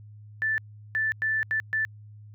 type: tone bursts at uneven times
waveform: sine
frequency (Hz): 1760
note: A6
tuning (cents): 0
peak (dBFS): -23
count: 5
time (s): 0.42-0.58 / 0.95-1.12 / 1.22-1.43 / 1.51-1.6 / 1.73-1.85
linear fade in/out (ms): 0
effects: added 105 Hz sine -44 dBFS peak until 2.34 s